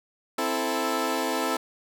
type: chord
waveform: 15% pulse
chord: A minor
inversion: first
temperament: equal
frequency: 261.6 / 329.6 / 440 Hz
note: C4 / E4 / A4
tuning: 0 / 0 / 0 cents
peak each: -23 dBFS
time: 0.38-1.57 s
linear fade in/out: 5 ms
effects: none